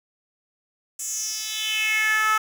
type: tone with high-pass filter sweep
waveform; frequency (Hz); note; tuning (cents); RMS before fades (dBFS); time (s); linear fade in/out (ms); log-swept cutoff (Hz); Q
10% pulse; 433.7; A4; -25; -24; 0.99-2.38; 5; 8100 to 1200; 4.1
effects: none